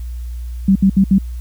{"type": "tone bursts", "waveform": "sine", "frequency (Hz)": 193.4, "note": "G3", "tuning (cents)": -23, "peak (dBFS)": -7, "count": 4, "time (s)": [0.68, 1.184], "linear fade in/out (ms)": 5, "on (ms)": 75, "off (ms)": 68, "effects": ["added 60 Hz sine -23 dBFS peak until 1.4 s", "white hiss -50 dBFS RMS until 1.4 s"]}